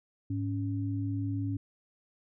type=tone pair together; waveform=sine; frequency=104.9 / 279.3 Hz; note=G#2 / C#4; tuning=+18 / +13 cents; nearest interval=octave + perfect fourth; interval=1695 cents; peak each=-31 / -34 dBFS; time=0.3-1.57 s; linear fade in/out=5 ms; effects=none